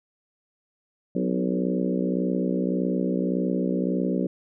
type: harmonic tone with a mistuned harmonic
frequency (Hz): 61.74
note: B1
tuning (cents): 0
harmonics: 3 / 4 / 5 / 6 / 7 / 8 / 9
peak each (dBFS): -26 / -28 / -30 / -32 / -33 / -34 / -35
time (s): 1.15-4.27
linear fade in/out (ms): 5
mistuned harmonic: 4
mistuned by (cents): +41
effects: none